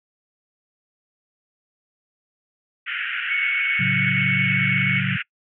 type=band-pass noise; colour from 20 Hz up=pink; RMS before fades=-27 dBFS; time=2.86-5.23 s; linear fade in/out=20 ms; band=1400 to 3000 Hz; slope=96 dB/octave
type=tone; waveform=sine; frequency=2217 Hz; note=C#7; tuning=in tune; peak=-20 dBFS; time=3.28-5.02 s; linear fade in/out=50 ms
type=chord; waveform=sine; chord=F# minor; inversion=first; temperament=just; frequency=111 / 138.75 / 185 Hz; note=A2 / C#3 / F#3; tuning=+16 / +2 / 0 cents; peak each=-29 / -25 / -25 dBFS; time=3.79-5.17 s; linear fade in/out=10 ms
effects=noise-tail reverb RT60 0.1 s tail -24 dB re dry